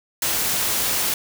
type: noise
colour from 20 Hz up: white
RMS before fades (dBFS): -22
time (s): 0.22-1.14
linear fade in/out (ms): 2
effects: none